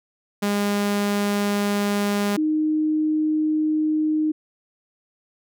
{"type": "tone pair in turn", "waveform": ["sawtooth", "sine"], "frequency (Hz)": [203.8, 309], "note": ["G#3", "D#4"], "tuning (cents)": [-32, -12], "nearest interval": "perfect fifth", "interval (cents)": 720, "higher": "second", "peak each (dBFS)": [-16, -18], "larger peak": "first", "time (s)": [[0.42, 2.37], [2.37, 4.32]], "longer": "neither", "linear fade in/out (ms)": 10, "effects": []}